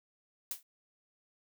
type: noise with exponential decay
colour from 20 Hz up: blue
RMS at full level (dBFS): -33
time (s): 0.51-0.63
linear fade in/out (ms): 2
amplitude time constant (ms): 26
effects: none